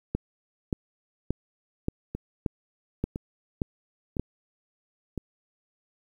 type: two click trains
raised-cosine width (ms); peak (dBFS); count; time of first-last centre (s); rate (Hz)
3; -19 / -13; 4 / 8; 2.15-5.177 / 0.15-4.196; 0.991 / 1.73
effects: 9-bit